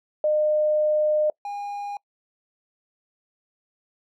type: tone pair in turn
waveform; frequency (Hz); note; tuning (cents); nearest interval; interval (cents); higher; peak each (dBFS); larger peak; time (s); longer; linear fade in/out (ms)
sine / triangle; 608 / 813.4; D#5 / G#5; -40 / -36; perfect fourth; 504; second; -18 / -27; first; 0.24-1.3 / 1.45-1.97; first; 2
effects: noise-tail reverb RT60 0.1 s tail -25 dB re dry